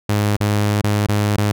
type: tone with dropouts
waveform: sawtooth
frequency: 103.83 Hz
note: G#2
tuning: in tune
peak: -11 dBFS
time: 0.09-1.52 s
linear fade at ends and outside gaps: 5 ms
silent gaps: 0.366-0.404 / 0.815-0.839 / 1.066-1.086 / 1.365-1.38 s
effects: none